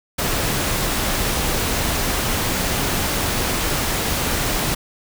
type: noise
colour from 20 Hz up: pink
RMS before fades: -21 dBFS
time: 0.18-4.75 s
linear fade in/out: 10 ms
effects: none